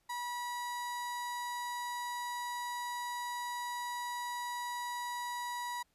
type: tone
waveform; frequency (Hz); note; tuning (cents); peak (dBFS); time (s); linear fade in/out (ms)
35% pulse; 970; B5; -31; -35; 0.09-5.83; 10
effects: pink hiss -75 dBFS RMS until 5.94 s + resampled to 32000 Hz